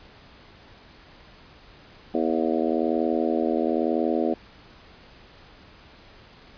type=harmonic tone with a mistuned harmonic; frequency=81 Hz; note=E2; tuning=30 cents flat; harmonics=3 / 4 / 5 / 6 / 7 / 8 / 9; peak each=-27 / -26 / -28 / -31 / -30 / -32 / -33 dBFS; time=2.14-4.34 s; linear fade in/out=5 ms; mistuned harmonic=9; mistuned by=-25 cents; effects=pink hiss -50 dBFS RMS until 6.57 s + resampled to 11025 Hz